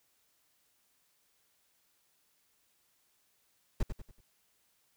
brown noise with echo, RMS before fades -26 dBFS, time 3.8-3.83 s, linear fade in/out 5 ms, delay 94 ms, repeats 4, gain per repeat -8 dB, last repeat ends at 4.206 s, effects white hiss -73 dBFS RMS until 4.96 s

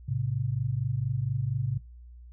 sine tone pair together, 109.01 / 133.3 Hz, A2 / C3, -16 / +33 cents, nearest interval minor third, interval 349 cents, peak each -30 / -28 dBFS, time 0.08-1.78 s, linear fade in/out 10 ms, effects noise-tail reverb RT60 0.2 s tail -18 dB re dry + added 60 Hz sine -45 dBFS peak until 2.32 s

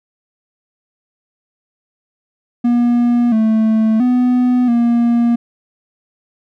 triangle tone with pitch steps, 239.9 / 220.1 / 248.7 / 236.1 Hz, A#3 / A3 / B3 / A#3, +50 / +1 / +12 / +22 cents, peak -8 dBFS, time 2.64-5.36 s, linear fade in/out 10 ms, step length 680 ms, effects none

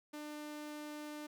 sawtooth tone, 299.1 Hz, D4, 32 cents sharp, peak -40 dBFS, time 0.13-1.27 s, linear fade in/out 10 ms, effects none

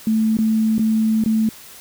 sine tone with dropouts, 220 Hz, A3, in tune, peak -14 dBFS, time 0.07-1.49 s, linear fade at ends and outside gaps 2 ms, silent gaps 0.37-0.387 / 0.782-0.793 / 1.239-1.26 s, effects white hiss -41 dBFS RMS until 1.8 s

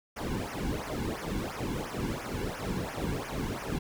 brown noise with flanger, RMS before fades -34 dBFS, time 0.16-3.79 s, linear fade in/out 10 ms, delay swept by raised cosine 0.24 to 1.64 ms, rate 2.9 Hz, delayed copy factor -1, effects none

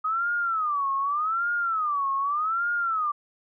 sine tone with vibrato, 1244 Hz, D#6, 1 cent flat, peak -23 dBFS, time 0.04-3.12 s, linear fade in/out 10 ms, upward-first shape sine, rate 0.84 Hz, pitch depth 230 cents each way, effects none

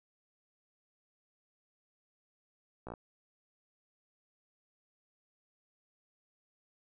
slowing click train, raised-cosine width 1 ms, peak -29 dBFS, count 5, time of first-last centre 2.87-2.938 s, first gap 16 ms, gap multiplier 1.04, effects none

